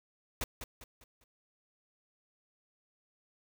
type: noise with echo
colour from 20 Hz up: pink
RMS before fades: -34 dBFS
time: 0.41-0.44 s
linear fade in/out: 2 ms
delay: 200 ms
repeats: 4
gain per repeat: -8 dB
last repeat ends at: 1.24 s
effects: none